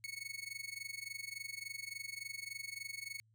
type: tone with amplitude modulation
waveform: sawtooth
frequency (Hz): 2208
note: C#7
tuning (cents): -7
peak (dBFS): -36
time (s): 0.04-3.2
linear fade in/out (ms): 0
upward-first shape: sine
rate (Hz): 23.5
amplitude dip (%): 90
effects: added 110 Hz sine -68 dBFS peak until 3.34 s